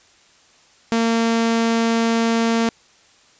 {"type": "tone", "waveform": "sawtooth", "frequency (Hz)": 228.9, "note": "A#3", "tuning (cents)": -31, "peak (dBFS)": -12, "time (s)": [0.92, 2.69], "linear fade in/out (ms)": 0, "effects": ["white hiss -53 dBFS RMS until 3.39 s", "resampled to 16000 Hz"]}